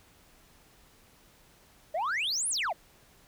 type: exponential two-way sweep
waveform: sine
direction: up then down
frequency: 587.3 to 11030 to 587.3 Hz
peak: -25 dBFS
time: 1.94-2.73 s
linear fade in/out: 10 ms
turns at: 2.49 s
effects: tanh soft clip ceiling -27 dBFS + pink hiss -60 dBFS RMS until 3.27 s